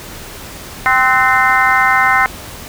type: harmonic tone with a mistuned harmonic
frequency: 260 Hz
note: C4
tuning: 11 cents flat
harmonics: 3 / 4 / 5 / 6 / 7 / 8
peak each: -16 / -16 / -16 / -16 / -16 / -16 dBFS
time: 0.86-2.26 s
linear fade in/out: 0 ms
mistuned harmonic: 6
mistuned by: -62 cents
effects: pink hiss -31 dBFS RMS until 2.68 s